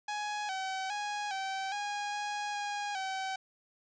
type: tone with pitch steps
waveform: sawtooth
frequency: 835 / 762 / 828 / 771 / 822 / 827 / 821 / 765 Hz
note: G#5 / G5 / G#5 / G5 / G#5 / G#5 / G#5 / G5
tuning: +9 / -49 / -5 / -29 / -18 / -8 / -20 / -42 cents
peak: -30 dBFS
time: 0.08-3.36 s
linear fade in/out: 5 ms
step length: 410 ms
effects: resampled to 16000 Hz + 10-bit